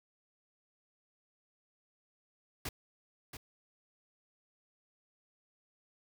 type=noise with echo; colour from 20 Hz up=pink; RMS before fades=-38 dBFS; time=2.65-2.69 s; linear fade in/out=5 ms; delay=680 ms; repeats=1; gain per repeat=-8 dB; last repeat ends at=3.37 s; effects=none